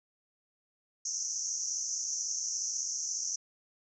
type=band-pass noise; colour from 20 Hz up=pink; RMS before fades=-35 dBFS; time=1.05-3.36 s; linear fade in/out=5 ms; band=5700 to 6500 Hz; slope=96 dB/octave; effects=none